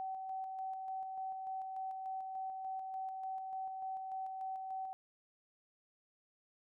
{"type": "tone with tremolo", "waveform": "sine", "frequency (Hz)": 762, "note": "G5", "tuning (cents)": -49, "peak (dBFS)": -38, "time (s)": [0, 4.93], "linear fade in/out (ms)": 0, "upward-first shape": "square", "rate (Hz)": 3.4, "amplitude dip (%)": 30, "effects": []}